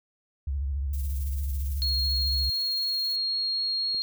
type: tone with vibrato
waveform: sine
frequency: 69.3 Hz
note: C#2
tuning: in tune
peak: -26 dBFS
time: 0.47-2.5 s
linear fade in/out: 5 ms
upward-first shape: sine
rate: 14 Hz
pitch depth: 120 cents each way
type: noise with tremolo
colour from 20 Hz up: violet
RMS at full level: -41 dBFS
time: 0.93-3.16 s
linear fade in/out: 5 ms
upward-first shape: triangle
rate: 18 Hz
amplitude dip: 55%
type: tone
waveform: sine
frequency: 4276 Hz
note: C8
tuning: 37 cents sharp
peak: -25 dBFS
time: 1.82-4.02 s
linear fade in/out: 0 ms
type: click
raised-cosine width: 2 ms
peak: -34 dBFS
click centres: 3.946 s
effects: none